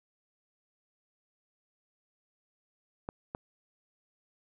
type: clicks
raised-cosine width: 1 ms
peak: -22 dBFS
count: 2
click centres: 3.089 / 3.349 s
effects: none